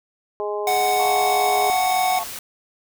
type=harmonic tone; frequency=207.7 Hz; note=G#3; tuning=in tune; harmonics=2 / 3 / 4 / 5; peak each=-25 / -29 / -31 / -33 dBFS; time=0.4-1.7 s; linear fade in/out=0 ms
type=tone; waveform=square; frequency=742 Hz; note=F#5; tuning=5 cents sharp; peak=-19 dBFS; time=0.67-2.19 s; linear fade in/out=2 ms
type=noise; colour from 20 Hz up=white; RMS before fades=-33 dBFS; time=0.67-2.39 s; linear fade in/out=2 ms
type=chord; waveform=triangle; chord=F augmented; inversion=none; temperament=equal; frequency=698.5 / 880 / 1108.7 Hz; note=F5 / A5 / C#6; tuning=0 / 0 / 0 cents; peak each=-26 / -28 / -29 dBFS; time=0.99-2.24 s; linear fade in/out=10 ms
effects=none